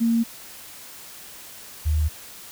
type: tone pair in turn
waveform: sine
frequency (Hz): 230.4 / 76.89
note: A#3 / D#2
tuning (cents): -20 / -20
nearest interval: octave + perfect fifth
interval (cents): 1900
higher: first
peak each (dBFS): -17 / -18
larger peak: first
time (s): 0-0.24 / 1.85-2.09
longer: neither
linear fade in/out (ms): 20
effects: white hiss -42 dBFS RMS until 2.51 s